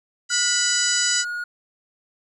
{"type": "harmonic tone", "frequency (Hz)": 987.8, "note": "B5", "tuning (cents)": 0, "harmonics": [2, 3, 4, 5, 6, 7, 8], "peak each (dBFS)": [-30, -29, -29, -25, -29, -24, -27], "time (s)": [0.29, 1.25], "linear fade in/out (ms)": 50}
{"type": "tone", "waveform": "triangle", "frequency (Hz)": 1441, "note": "F#6", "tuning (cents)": -46, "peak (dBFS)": -24, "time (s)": [0.3, 1.44], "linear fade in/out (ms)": 5}
{"effects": []}